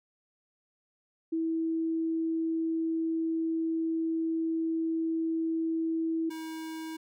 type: tone pair in turn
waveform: sine / square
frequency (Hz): 325.6 / 320.2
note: E4 / D#4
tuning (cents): -21 / +50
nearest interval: unison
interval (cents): 29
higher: first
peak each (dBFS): -27 / -37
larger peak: first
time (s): 1.32-6.3 / 6.3-6.97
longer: first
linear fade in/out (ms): 10
effects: none